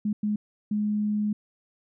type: tone bursts at uneven times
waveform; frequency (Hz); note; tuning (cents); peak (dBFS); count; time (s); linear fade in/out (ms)
sine; 209.8; G#3; +18; -23; 3; 0.05-0.13 / 0.23-0.36 / 0.71-1.33; 5
effects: none